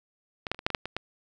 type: clicks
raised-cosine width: 0.3 ms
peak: -17 / -10 / -29 / -23 / -7 / -17 / -6 / -18 / -14 dBFS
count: 9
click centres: 0.468 / 0.516 / 0.546 / 0.591 / 0.665 / 0.703 / 0.748 / 0.856 / 0.966 s
effects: none